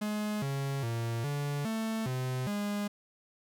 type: tone with pitch steps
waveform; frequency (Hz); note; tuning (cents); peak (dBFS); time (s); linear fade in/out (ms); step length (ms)
45% pulse; 210.8 / 138 / 115.8 / 144 / 222.1 / 128.4 / 205.1; G#3 / C#3 / A#2 / D3 / A3 / C3 / G#3; +26 / -7 / -11 / -34 / +16 / -32 / -21; -31; 0.01-2.88; 10; 410
effects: none